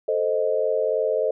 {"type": "chord", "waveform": "sine", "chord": "A diminished", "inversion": "none", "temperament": "equal", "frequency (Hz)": [440, 523.3, 622.3], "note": ["A4", "C5", "Eb5"], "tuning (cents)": [0, 0, 0], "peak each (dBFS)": -24, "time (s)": [0.08, 1.31], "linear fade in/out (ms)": 5, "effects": []}